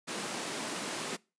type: high-pass noise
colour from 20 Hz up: pink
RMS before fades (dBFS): -37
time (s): 0.07-1.17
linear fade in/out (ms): 20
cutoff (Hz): 190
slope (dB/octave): 24
effects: noise-tail reverb RT60 0.3 s tail -24 dB re dry + resampled to 22050 Hz